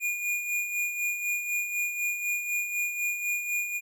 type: tone with tremolo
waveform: square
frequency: 2433 Hz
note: D#7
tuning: 39 cents flat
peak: -26 dBFS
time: 0-3.81 s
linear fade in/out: 50 ms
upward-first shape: sine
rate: 4 Hz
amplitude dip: 55%
effects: none